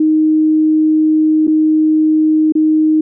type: tone with dropouts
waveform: sine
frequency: 311.3 Hz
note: D#4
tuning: 1 cent sharp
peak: -8 dBFS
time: 0-3.01 s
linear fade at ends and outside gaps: 5 ms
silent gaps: 1.47-1.477 / 2.523-2.552 s
effects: none